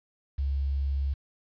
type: tone with quantisation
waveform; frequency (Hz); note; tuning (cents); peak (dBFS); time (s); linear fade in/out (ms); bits
sine; 69; C#2; -7; -25; 0.38-1.14; 10; 9
effects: resampled to 11025 Hz